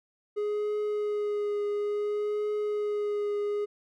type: tone with vibrato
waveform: triangle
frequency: 416.1 Hz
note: G#4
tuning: 3 cents sharp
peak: -25 dBFS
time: 0.36-3.66 s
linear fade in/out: 20 ms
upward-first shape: triangle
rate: 0.58 Hz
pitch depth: 19 cents each way
effects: none